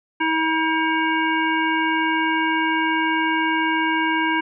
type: harmonic tone with a mistuned harmonic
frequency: 320.4 Hz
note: E4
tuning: 49 cents flat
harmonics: 1 / 3 / 5 / 7 / 9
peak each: -23 / -22 / -24 / -26 / -31 dBFS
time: 0.2-4.41 s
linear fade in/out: 10 ms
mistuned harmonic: 9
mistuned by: -39 cents
effects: none